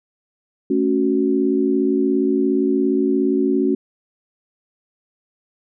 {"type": "chord", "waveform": "sine", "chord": "F# minor", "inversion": "first", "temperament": "equal", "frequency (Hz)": [220, 277.2, 370], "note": ["A3", "C#4", "F#4"], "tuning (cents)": [0, 0, 0], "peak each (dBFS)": [-22, -18, -19], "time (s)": [0.7, 3.75], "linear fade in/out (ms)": 5, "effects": []}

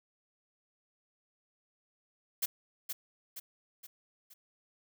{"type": "noise with echo", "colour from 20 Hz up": "blue", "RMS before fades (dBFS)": -31, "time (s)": [2.42, 2.46], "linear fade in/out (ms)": 10, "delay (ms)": 470, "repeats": 4, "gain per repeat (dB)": -6, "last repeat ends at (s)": 4.34, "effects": []}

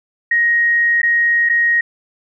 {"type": "tone with dropouts", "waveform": "sine", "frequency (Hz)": 1878, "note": "A#6", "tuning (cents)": 12, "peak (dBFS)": -11, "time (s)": [0.31, 1.81], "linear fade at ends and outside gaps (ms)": 5, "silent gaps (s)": [[1.018, 1.03], [1.49, 1.496]], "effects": []}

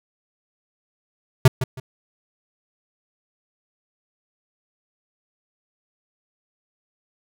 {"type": "tone with echo", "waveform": "square", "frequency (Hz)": 129.7, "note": "C3", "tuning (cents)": -15, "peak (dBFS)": -8, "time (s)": [1.45, 1.48], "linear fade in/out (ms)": 5, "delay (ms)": 160, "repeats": 2, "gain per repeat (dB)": -12, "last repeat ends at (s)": 1.8, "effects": []}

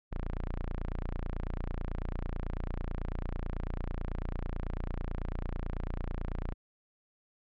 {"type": "tone", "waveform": "sawtooth", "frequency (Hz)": 29.08, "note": "A#0", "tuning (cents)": -3, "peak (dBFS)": -29, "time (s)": [0.11, 6.54], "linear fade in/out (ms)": 20, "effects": ["low-pass 2000 Hz 12 dB/octave"]}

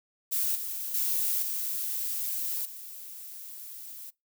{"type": "noise with level steps", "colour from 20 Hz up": "violet", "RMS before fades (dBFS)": [-28, -35, -28, -32, -43], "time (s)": [0.31, 4.11], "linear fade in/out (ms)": 20, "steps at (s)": [0.55, 0.94, 1.42, 2.65], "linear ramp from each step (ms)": 5, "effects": ["noise-tail reverb RT60 0.2 s tail -23 dB re dry"]}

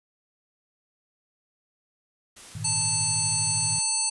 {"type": "noise", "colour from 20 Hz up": "white", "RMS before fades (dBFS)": -45, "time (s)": [2.36, 3.82], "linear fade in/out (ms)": 10}
{"type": "chord", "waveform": "sine", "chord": "Ab suspended second", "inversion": "none", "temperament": "equal", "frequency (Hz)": [103.83, 116.54, 155.56], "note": ["Ab2", "Bb2", "Eb3"], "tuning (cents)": [0, 0, 0], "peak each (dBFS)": -36, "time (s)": [2.55, 3.79], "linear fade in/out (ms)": 5}
{"type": "harmonic tone", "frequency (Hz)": 884, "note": "A5", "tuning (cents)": 8, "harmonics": [1, 3, 5, 7, 9, 10], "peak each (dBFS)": [-37, -38, -30, -32, -28, -27], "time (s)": [2.64, 4.1], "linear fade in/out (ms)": 10}
{"effects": ["resampled to 24000 Hz"]}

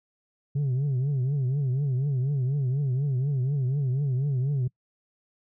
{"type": "tone with vibrato", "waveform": "sine", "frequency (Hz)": 135, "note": "C#3", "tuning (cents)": -45, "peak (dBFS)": -20, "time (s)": [0.55, 4.68], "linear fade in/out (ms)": 10, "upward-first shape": "triangle", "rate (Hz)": 4.1, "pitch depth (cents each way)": 170, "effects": ["noise-tail reverb RT60 0.1 s tail -25 dB re dry", "tanh soft clip ceiling -22 dBFS"]}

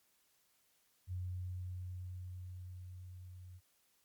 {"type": "tone with level ramp", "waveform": "sine", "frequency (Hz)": 90.9, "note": "F#2", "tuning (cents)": -30, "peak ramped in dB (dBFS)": [-37, -50], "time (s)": [1.07, 3.61], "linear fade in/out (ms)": 50, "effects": ["white hiss -74 dBFS RMS until 4.04 s", "MP3 96 kbps"]}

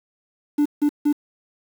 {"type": "tone bursts", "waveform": "triangle", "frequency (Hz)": 293.7, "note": "D4", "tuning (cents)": 0, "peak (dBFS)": -12, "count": 3, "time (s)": [0.58, 1.128], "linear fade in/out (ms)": 10, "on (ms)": 76, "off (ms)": 160, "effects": ["tanh soft clip ceiling -9 dBFS", "7-bit"]}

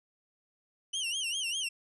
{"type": "tone with vibrato", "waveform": "sawtooth", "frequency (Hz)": 2960, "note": "F#7", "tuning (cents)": 0, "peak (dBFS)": -28, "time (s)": [0.93, 1.69], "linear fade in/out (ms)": 10, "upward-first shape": "sine", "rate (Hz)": 5, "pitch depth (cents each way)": 160, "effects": ["resampled to 24000 Hz"]}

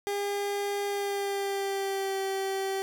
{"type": "tone with pitch glide", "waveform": "30% pulse", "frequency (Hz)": [404.2, 387.1], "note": ["G#4", "G4"], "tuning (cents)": [-47, -22], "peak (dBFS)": -26, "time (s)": [0.07, 2.82], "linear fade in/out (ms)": 0, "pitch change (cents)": -75, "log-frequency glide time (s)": [0.87, 2.19], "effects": []}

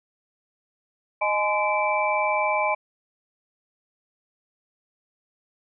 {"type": "tone cluster", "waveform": "sine", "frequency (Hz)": [618, 842, 1027, 2329], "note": ["D#5", "G#5", "C6", "D7"], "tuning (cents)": [-12, 24, -33, -15], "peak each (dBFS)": -26, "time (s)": [1.21, 2.75], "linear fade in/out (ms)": 10, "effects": []}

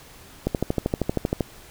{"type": "click train", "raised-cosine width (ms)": 2, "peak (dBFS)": -8, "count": 13, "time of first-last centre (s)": [0.47, 1.407], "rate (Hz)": 12.8, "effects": ["pink hiss -47 dBFS RMS until 1.7 s"]}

